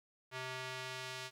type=tone with band-pass filter sweep; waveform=square; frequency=129.1 Hz; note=C3; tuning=23 cents flat; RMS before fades=-44 dBFS; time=0.31-1.31 s; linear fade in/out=50 ms; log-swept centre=2100 to 3700 Hz; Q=0.73; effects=11-bit